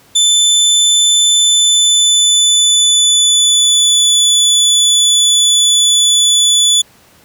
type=tone with pitch glide; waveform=25% pulse; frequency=3520 to 3460 Hz; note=A7 to A7; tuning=0 to -30 cents; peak=-3 dBFS; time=0.15-6.82 s; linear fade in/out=10 ms; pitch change=-30 cents; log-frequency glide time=1.32-4.2 s; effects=pink hiss -46 dBFS RMS until 7.24 s + high-pass 80 Hz 12 dB/octave